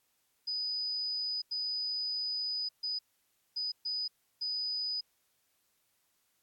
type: tone bursts at uneven times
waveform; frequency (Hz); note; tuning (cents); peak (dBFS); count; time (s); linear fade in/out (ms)
sine; 4978; D#8; 0; -32; 6; 0.47-1.42 / 1.51-2.69 / 2.83-2.99 / 3.56-3.72 / 3.85-4.08 / 4.41-5.01; 10
effects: white hiss -75 dBFS RMS until 6.42 s + AAC 64 kbps